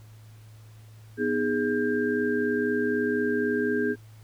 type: tone cluster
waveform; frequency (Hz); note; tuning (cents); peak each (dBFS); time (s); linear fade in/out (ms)
sine; 247 / 311 / 413.1 / 1594; B3 / D#4 / G#4 / G6; 0 / -1 / -9 / +28; -28 / -31 / -26 / -31; 1.17-3.96; 50
effects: added 109 Hz sine -46 dBFS peak until 4.23 s + pink hiss -59 dBFS RMS until 4.23 s